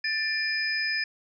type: tone cluster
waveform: sine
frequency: 1767 / 2389 / 5030 Hz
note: A6 / D7 / D#8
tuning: +7 / +29 / +18 cents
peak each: -28 / -32 / -30 dBFS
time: 0.04-1.04 s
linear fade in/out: 5 ms
effects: none